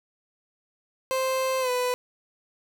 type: tone with pitch glide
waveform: 30% pulse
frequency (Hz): 523.3 to 497.7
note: C5 to B4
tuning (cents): 0 to +13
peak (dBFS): -21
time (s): 1.11-1.94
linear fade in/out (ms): 0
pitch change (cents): -87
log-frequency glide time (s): 1.6-1.7
effects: none